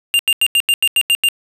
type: tone bursts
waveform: square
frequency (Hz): 2796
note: F7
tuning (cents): +1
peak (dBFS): -11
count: 9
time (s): 0.14-1.287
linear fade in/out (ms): 0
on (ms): 51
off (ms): 86
effects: resampled to 32000 Hz + 7-bit